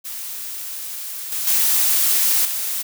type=noise with level steps; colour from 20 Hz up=blue; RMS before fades=-30 / -24 / -17 / -24 dBFS; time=0.04-2.83 s; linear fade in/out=20 ms; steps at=1.32 / 1.47 / 2.45 s; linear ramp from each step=2 ms; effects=none